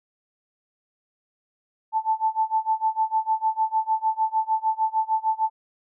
sine tone with tremolo, 880 Hz, A5, in tune, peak -17 dBFS, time 1.92-5.5 s, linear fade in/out 50 ms, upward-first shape sine, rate 6.6 Hz, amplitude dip 95%, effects none

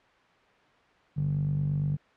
15% pulse tone with band-pass filter, 48.75 Hz, G1, 9 cents flat, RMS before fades -28 dBFS, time 1.16-1.97 s, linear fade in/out 20 ms, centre 150 Hz, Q 6.2, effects white hiss -60 dBFS RMS until 2.16 s + low-pass 2000 Hz 12 dB/octave

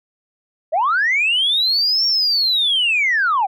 sine linear two-way sweep, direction up then down, 579 to 5550 to 722 Hz, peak -13 dBFS, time 0.72-3.47 s, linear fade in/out 20 ms, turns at 2.06 s, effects tanh soft clip ceiling -10 dBFS

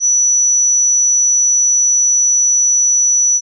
sine tone, 5920 Hz, F#8, in tune, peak -9 dBFS, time 0-3.41 s, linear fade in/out 50 ms, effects none

